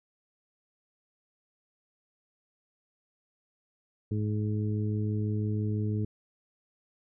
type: harmonic tone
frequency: 106 Hz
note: G#2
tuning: 36 cents sharp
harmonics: 1 / 2 / 3 / 4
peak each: -28 / -34 / -38 / -40 dBFS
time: 4.11-6.05 s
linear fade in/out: 5 ms
effects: none